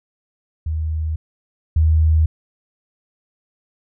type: tone pair in turn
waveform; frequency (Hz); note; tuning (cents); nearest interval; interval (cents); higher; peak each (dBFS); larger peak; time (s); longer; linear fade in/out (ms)
sine; 78.7 / 79; D#2 / D#2; +20 / +27; unison; 7; second; -19 / -11; second; 0.66-1.16 / 1.76-2.26; neither; 5
effects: none